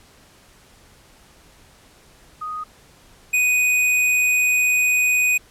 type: tone pair in turn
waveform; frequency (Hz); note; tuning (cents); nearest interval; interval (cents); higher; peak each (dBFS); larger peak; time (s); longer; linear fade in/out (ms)
sine / square; 1244.5 / 2489; D#6 / D#7; 0 / 0; octave; 1200; second; -26 / -16; second; 2.41-2.64 / 3.33-5.38; second; 10
effects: pink hiss -51 dBFS RMS until 5.5 s + low-pass 12000 Hz 12 dB/octave